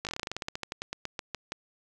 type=slowing click train; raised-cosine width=0.2 ms; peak=-16 dBFS; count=22; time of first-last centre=0.05-1.521 s; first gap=18 ms; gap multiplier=1.12; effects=none